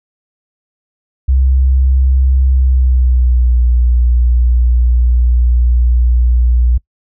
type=tone with pitch glide; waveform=sine; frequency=65.41 to 60.33 Hz; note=C2 to B1; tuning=0 to -40 cents; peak=-7 dBFS; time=1.28-6.78 s; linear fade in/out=10 ms; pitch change=-140 cents; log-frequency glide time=2.47-3.59 s; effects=noise-tail reverb RT60 0.1 s tail -23 dB re dry